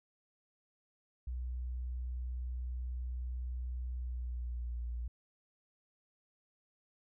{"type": "tone with pitch glide", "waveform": "sine", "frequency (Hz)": [61.9, 59.31], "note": ["B1", "A#1"], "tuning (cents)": [5, 31], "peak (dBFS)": -36, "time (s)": [1.27, 5.08], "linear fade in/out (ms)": 5, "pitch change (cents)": -74, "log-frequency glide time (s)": [3.97, 4.81], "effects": []}